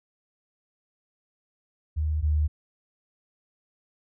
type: tone pair in turn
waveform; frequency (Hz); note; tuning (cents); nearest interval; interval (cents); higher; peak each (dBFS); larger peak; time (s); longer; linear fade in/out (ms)
sine; 76.9 / 75.84; D#2 / D#2; -20 / -44; unison; 24; first; -23 / -20; second; 1.96-2.22 / 2.22-2.48; neither; 20
effects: none